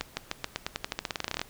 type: accelerating click train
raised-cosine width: 0.2 ms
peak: -12 dBFS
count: 21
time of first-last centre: 0.01-1.415 s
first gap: 160 ms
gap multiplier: 0.9
effects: pink hiss -53 dBFS RMS until 1.49 s